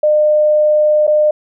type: tone with dropouts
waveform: sine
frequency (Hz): 605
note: D#5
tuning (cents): -49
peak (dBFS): -8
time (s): 0.03-1.31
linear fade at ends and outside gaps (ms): 5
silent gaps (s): 1.069-1.076
effects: none